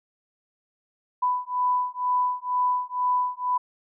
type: beating tone pair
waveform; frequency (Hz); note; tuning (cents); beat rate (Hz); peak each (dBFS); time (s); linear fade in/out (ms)
sine; 994 / 996.1; B5 / B5; +11 / +15; 2.1; -25; 1.22-3.58; 10
effects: none